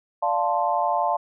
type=chord; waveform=sine; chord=D minor seventh; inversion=none; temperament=equal; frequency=587.3 / 698.5 / 880 / 1046.5 Hz; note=D5 / F5 / A5 / C6; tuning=0 / 0 / 0 / 0 cents; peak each=-28 / -24 / -24 / -27 dBFS; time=0.22-1.17 s; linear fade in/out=10 ms; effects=none